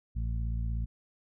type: harmonic tone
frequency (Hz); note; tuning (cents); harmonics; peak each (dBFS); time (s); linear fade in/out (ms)
56.5; A1; +47; 1 / 2 / 3 / 4; -30 / -36 / -45 / -47; 0.15-0.86; 20
effects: none